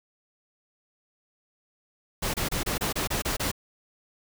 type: noise bursts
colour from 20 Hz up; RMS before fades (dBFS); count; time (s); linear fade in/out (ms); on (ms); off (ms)
pink; -28; 9; 2.22-3.516; 10; 120; 27
effects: none